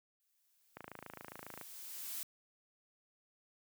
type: noise with exponential growth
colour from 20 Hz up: blue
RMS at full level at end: -41 dBFS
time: 0.2-2.23 s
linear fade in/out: 0 ms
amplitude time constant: 440 ms
type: click train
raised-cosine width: 0.5 ms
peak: -31 dBFS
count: 24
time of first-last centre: 0.77-1.612 s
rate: 27.3 Hz
effects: high-pass 100 Hz 12 dB/octave